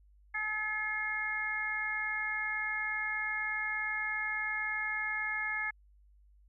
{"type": "harmonic tone", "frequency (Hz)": 428.3, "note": "A4", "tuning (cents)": -47, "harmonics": [2, 3, 4, 5], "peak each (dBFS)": [-43, -44, -35, -35], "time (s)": [0.34, 5.71], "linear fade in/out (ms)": 10, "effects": ["added 50 Hz sine -59 dBFS peak until 6.48 s"]}